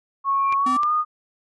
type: tone with pitch glide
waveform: sine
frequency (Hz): 1100 to 1227.6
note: C#6 to D#6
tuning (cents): -14 to -24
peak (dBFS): -17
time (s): 0.24-1.05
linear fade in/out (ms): 50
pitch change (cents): +190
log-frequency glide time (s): 0.57-0.93
type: tone with exponential growth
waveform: sine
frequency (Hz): 2368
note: D7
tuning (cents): +14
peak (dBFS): -25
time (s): 0.3-0.54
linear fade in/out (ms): 2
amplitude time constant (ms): 52
type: clicks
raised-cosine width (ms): 0.2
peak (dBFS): -17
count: 2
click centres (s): 0.525 / 0.833
type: tone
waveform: square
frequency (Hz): 256.9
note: C4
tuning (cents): -32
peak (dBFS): -25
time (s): 0.66-0.77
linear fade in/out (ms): 5
effects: MP3 48 kbps